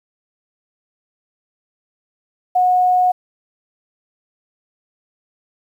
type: tone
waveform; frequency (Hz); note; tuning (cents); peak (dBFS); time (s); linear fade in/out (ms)
sine; 729; F#5; -26; -11; 2.55-3.12; 10
effects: 8-bit